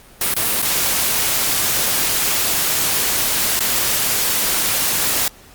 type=noise with dropouts; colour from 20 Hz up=white; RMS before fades=-18 dBFS; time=0.21-5.28 s; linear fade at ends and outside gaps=2 ms; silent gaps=0.341-0.364 / 0.619-0.625 / 3.593-3.605 s; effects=pink hiss -45 dBFS RMS until 5.54 s + Opus 48 kbps